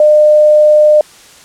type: tone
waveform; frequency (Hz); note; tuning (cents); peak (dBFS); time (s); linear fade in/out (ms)
sine; 604; D5; +48; -3; 0-1.01; 2
effects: white hiss -39 dBFS RMS until 1.44 s + low-pass 9000 Hz 12 dB/octave